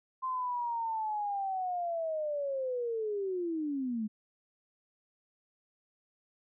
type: linear sweep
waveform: sine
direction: down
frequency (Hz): 1046.5 to 207.7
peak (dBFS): -31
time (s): 0.22-4.08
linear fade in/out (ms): 20
effects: none